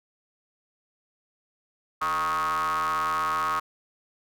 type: ring-modulated tone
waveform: square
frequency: 81.1 Hz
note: E2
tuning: 28 cents flat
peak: -22 dBFS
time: 2.01-3.6 s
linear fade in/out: 10 ms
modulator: 1180 Hz
effects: none